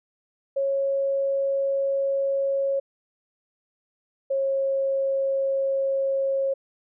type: tone pair in turn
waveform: sine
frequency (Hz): 549 / 543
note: C#5 / C#5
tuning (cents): -17 / -36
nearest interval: unison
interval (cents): 19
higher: first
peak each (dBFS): -21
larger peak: neither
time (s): 0.56-2.8 / 4.3-6.54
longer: neither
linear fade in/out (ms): 10
effects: none